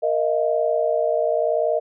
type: chord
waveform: sine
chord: Bb suspended fourth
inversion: none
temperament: equal with one note detuned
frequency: 466.2 / 622.3 / 682.9 Hz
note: Bb4 / Eb5 / F5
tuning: 0 / 0 / -39 cents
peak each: -23 / -20 / -25 dBFS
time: 0.02-1.8 s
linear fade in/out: 20 ms
effects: none